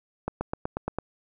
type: accelerating click train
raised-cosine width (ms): 1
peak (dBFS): -14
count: 7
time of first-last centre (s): 0.28-0.986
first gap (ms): 130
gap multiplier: 0.96
effects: none